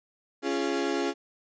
35% pulse chord, Db major, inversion none, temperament equal with one note detuned, 277.2 / 344.2 / 415.3 Hz, Db4 / F4 / Ab4, 0 / -25 / 0 cents, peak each -29 dBFS, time 0.42-1.14 s, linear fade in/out 50 ms, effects resampled to 16000 Hz

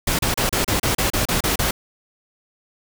pink noise bursts, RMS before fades -20 dBFS, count 11, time 0.07-1.71 s, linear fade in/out 5 ms, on 120 ms, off 32 ms, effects none

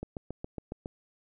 click train, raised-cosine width 2 ms, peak -23 dBFS, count 7, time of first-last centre 0.03-0.859 s, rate 7.24 Hz, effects none

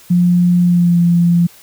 sine tone with pitch glide, 176.6 to 172.27 Hz, F3 to F3, +20 to -23 cents, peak -8 dBFS, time 0.1-1.47 s, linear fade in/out 10 ms, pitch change -43 cents, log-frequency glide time 0.62-1 s, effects white hiss -43 dBFS RMS until 1.62 s

